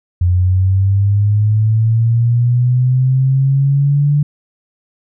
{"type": "linear sweep", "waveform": "sine", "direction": "up", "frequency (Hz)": [87.9, 146.83], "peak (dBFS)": -9, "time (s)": [0.21, 4.23], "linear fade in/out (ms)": 5, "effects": []}